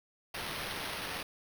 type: noise with sample-and-hold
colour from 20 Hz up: white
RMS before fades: -39 dBFS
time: 0.34-1.23 s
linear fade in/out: 5 ms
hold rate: 7350 Hz
effects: none